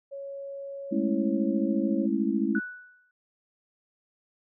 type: tone with pitch glide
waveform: sine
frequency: 554.4 to 544.6 Hz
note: C#5 to C#5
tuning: 0 to -31 cents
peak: -35 dBFS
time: 0.11-2.07 s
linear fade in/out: 20 ms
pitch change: -31 cents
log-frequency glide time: 1.01-1.28 s
type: chord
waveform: sine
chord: A major seventh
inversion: third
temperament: just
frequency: 206.2 / 220 / 275 / 330 Hz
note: G#3 / A3 / C#4 / E4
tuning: -12 / 0 / -14 / +2 cents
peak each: -29 dBFS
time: 0.91-2.6 s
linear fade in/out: 20 ms
type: tone with exponential decay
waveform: sine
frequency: 1480 Hz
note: F#6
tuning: in tune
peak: -27 dBFS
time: 2.55-3.11 s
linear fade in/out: 2 ms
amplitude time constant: 120 ms
effects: none